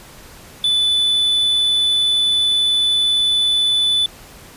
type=tone; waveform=triangle; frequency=3489 Hz; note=A7; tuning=15 cents flat; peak=-12 dBFS; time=0.64-4.06 s; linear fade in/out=2 ms; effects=pink hiss -41 dBFS RMS until 4.56 s + resampled to 32000 Hz